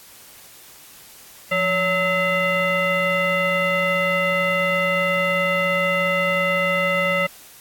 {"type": "tone with frequency modulation", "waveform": "sine", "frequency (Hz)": 1300, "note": "E6", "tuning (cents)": -24, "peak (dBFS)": -17, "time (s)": [1.51, 7.27], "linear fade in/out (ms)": 10, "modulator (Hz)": 737, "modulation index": 1.7, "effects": ["white hiss -45 dBFS RMS until 7.6 s", "AAC 64 kbps"]}